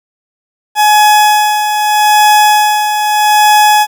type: tone with tremolo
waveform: 40% pulse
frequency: 844 Hz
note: G#5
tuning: 28 cents sharp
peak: -3 dBFS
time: 0.75-3.87 s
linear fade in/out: 50 ms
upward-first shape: sine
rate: 0.8 Hz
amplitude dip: 55%
effects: 7-bit